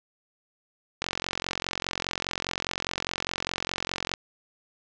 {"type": "click train", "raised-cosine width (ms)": 0.2, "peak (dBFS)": -10, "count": 141, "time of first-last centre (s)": [1.02, 4.138], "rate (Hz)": 44.9, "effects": ["low-pass 7000 Hz 12 dB/octave"]}